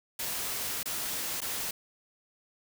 white noise with dropouts, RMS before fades -34 dBFS, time 0.19-1.71 s, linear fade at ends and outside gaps 5 ms, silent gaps 0.831-0.856 / 1.406-1.416 s, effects none

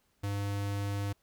square tone, 100.7 Hz, G2, 47 cents sharp, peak -32 dBFS, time 0.23-1.13 s, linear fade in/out 10 ms, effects pink hiss -73 dBFS RMS until 1.22 s

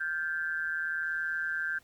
sine tone with amplitude modulation, 1568 Hz, G6, in tune, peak -26 dBFS, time 0-1.79 s, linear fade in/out 10 ms, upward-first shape sine, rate 161 Hz, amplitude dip 80%, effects pink hiss -63 dBFS RMS until 1.83 s + Opus 32 kbps

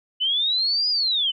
sine linear two-way sweep, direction up then down, 2960 to 4978 to 2960 Hz, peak -19 dBFS, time 0.2-1.32 s, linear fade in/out 20 ms, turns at 0.89 s, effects none

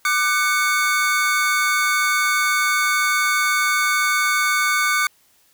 square tone cluster, 1193 / 1502 / 2221 Hz, D6 / F#6 / C#7, +27 / +26 / +3 cents, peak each -22 dBFS, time 0.05-5.07 s, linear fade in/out 2 ms, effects white hiss -58 dBFS RMS until 5.53 s

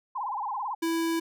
sine tone with vibrato, 923 Hz, A#5, 17 cents flat, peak -29 dBFS, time 0.15-0.75 s, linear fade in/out 10 ms, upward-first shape sine, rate 18 Hz, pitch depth 240 cents each way
square tone, 330.2 Hz, E4, 3 cents sharp, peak -26 dBFS, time 0.82-1.2 s, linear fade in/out 10 ms
effects none

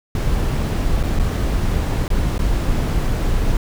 brown noise with dropouts, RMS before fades -18 dBFS, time 0.15-3.57 s, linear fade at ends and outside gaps 2 ms, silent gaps 1.03-1.035 / 1.19-1.196 / 2.08-2.102 / 2.381-2.391 s, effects none

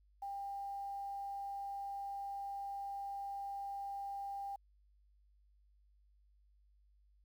sine tone with quantisation, 796 Hz, G5, 26 cents sharp, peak -40 dBFS, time 0.22-4.56 s, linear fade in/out 5 ms, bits 11, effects added 50 Hz sine -66 dBFS peak until 7.24 s

